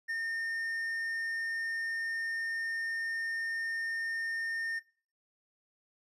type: tone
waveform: triangle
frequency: 1822 Hz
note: A#6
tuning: 40 cents flat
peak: -30 dBFS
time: 0.08-4.8 s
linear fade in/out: 20 ms
effects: noise-tail reverb RT60 0.4 s tail -19 dB re dry + resampled to 32000 Hz